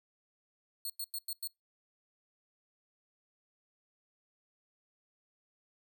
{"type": "tone bursts", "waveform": "5% pulse", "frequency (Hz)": 4324, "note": "C#8", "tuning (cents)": -44, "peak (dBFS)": -29, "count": 5, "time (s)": [0.85, 1.474], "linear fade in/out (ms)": 2, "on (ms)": 48, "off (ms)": 96, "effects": ["noise-tail reverb RT60 0.2 s tail -25 dB re dry"]}